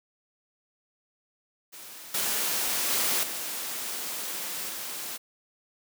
white noise with level steps, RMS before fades -44 / -28 / -26 / -34 / -36 dBFS, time 1.72-5.18 s, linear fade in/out 20 ms, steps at 2.14 / 2.9 / 3.23 / 4.69 s, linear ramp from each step 5 ms, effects high-pass 200 Hz 12 dB/octave

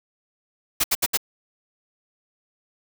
white noise bursts, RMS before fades -20 dBFS, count 4, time 0.8-1.174 s, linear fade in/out 10 ms, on 41 ms, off 70 ms, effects none

